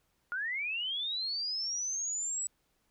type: linear sweep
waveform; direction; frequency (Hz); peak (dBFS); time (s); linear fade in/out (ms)
sine; up; 1396.9 to 7902; -32; 0.32-2.47; 0
effects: pink hiss -75 dBFS RMS until 2.9 s